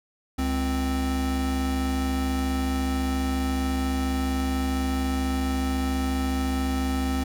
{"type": "tone pair together", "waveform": "square", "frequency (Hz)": [69.13, 261.6], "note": ["C#2", "C4"], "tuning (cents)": [-4, 0], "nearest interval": "octave + major seventh", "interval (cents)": 2304, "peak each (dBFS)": -27, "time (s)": [0.38, 7.24], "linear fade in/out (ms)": 10, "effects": []}